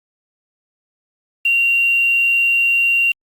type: tone with quantisation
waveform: sine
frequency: 2761 Hz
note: F7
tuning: 20 cents flat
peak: -12 dBFS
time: 1.45-3.12 s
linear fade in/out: 5 ms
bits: 6
effects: Opus 48 kbps